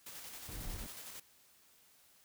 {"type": "noise with tremolo", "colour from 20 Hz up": "white", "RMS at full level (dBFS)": -48, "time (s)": [0.06, 1.2], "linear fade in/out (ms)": 5, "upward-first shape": "square", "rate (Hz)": 11, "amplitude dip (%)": 30}
{"type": "noise", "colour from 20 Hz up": "brown", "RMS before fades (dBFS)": -44, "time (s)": [0.48, 0.87], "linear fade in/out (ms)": 10}
{"effects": ["white hiss -66 dBFS RMS until 2.24 s"]}